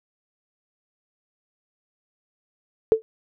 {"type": "tone with exponential decay", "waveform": "sine", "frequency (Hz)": 443.3, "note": "A4", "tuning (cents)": 13, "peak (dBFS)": -8, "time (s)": [2.92, 3.02], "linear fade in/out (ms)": 0, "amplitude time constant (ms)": 21, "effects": []}